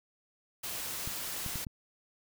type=noise; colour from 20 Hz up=white; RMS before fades=-38 dBFS; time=0.63-1.65 s; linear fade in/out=10 ms
type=clicks; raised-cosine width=5 ms; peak=-27 dBFS; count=4; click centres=1.075 / 1.463 / 1.557 / 1.668 s
effects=none